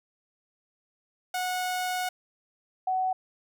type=tone pair in turn; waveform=sawtooth / sine; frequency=732 / 748.7 Hz; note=F#5 / F#5; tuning=-19 / +20 cents; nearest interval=unison; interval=39 cents; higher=second; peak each=-24 dBFS; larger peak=neither; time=1.34-2.09 / 2.87-3.13 s; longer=first; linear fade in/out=5 ms; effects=none